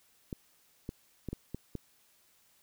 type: clicks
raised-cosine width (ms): 3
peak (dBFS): -24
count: 6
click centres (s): 0.328 / 0.891 / 1.287 / 1.33 / 1.546 / 1.753
effects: white hiss -67 dBFS RMS until 2.62 s